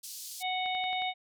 pink band-pass noise, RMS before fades -43 dBFS, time 0.03-0.43 s, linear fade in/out 10 ms, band 4300 to 16000 Hz, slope 24 dB/octave
harmonic tone, 740 Hz, F#5, in tune, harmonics 1 / 3 / 4 / 5, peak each -32 / -36 / -42 / -36 dBFS, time 0.4-1.14 s, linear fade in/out 50 ms
click train, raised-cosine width 0.3 ms, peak -30 dBFS, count 5, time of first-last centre 0.66-1.02 s, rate 11.1 Hz
effects none

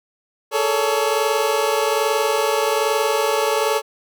25% pulse tone cluster, 428 / 449.2 / 564 Hz, A4 / A4 / C#5, -48 / +36 / +30 cents, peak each -18 dBFS, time 0.51-3.82 s, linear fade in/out 50 ms, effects none

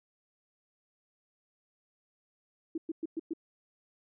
sine tone bursts, 324.9 Hz, E4, 25 cents flat, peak -31 dBFS, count 5, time 2.75-3.335 s, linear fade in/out 5 ms, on 29 ms, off 110 ms, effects none

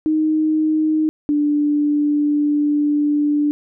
sine tone pair in turn, 311.1 / 294.3 Hz, D#4 / D4, 0 / +4 cents, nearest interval minor second, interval 96 cents, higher first, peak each -14 dBFS, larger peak neither, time 0.06-1.09 / 1.29-3.51 s, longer second, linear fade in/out 0 ms, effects none

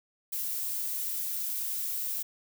violet noise, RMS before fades -33 dBFS, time 0.32-2.23 s, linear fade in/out 10 ms, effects none

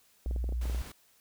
sine tone, 59.9 Hz, A#1, 48 cents sharp, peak -29 dBFS, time 0.26-0.82 s, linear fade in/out 5 ms
clicks, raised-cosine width 2 ms, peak -29 dBFS, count 9, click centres 0.261 / 0.311 / 0.362 / 0.442 / 0.491 / 0.524 / 0.655 / 0.698 / 0.747 s
pink noise, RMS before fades -47 dBFS, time 0.61-0.92 s, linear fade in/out 5 ms
effects white hiss -65 dBFS RMS until 1.2 s

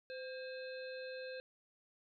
harmonic tone with a mistuned harmonic, 515 Hz, C5, 28 cents flat, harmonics 1 / 3 / 5 / 7 / 8, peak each -44 / -51 / -55 / -62 / -55 dBFS, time 0.1-1.4 s, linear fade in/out 0 ms, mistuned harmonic 3, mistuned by +66 cents, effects none

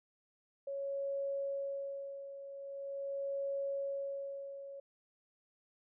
sine tone with tremolo, 554.4 Hz, C#5, in tune, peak -34 dBFS, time 0.67-4.8 s, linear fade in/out 5 ms, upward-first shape sine, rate 0.43 Hz, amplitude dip 70%, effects none

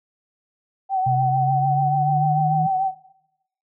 sine tone with vibrato, 761 Hz, F#5, 48 cents sharp, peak -18 dBFS, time 0.89-2.92 s, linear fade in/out 50 ms, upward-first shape triangle, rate 6.8 Hz, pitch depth 54 cents each way
sine linear sweep, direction up, 128.5 to 157.6 Hz, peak -20 dBFS, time 1.06-2.67 s, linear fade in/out 10 ms
effects noise-tail reverb RT60 0.8 s tail -18 dB re dry

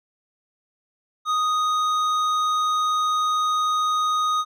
sine tone with hard clipping, 1244.5 Hz, D#6, in tune, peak -21 dBFS, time 1.25-4.45 s, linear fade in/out 50 ms, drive 9 dB, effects none

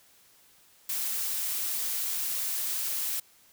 blue noise, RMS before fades -31 dBFS, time 0.89-3.2 s, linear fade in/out 5 ms, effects white hiss -60 dBFS RMS until 3.52 s

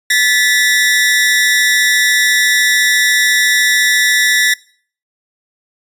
sawtooth ring-modulated tone, 1855 Hz, A#6, 9 cents flat, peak -3 dBFS, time 0.1-4.54 s, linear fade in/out 5 ms, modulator 117 Hz, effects noise-tail reverb RT60 0.5 s tail -22 dB re dry + resampled to 32000 Hz

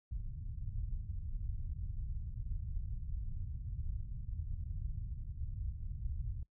pink low-pass noise, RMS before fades -40 dBFS, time 0.11-6.43 s, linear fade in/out 2 ms, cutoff 110 Hz, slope 24 dB/octave, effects noise-tail reverb RT60 0.1 s tail -21 dB re dry

